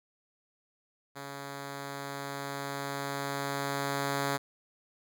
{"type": "tone with level ramp", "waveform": "5% pulse", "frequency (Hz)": 140, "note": "C#3", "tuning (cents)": 18, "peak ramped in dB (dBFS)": [-29, -17], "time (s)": [1.15, 4.38], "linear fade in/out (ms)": 20, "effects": []}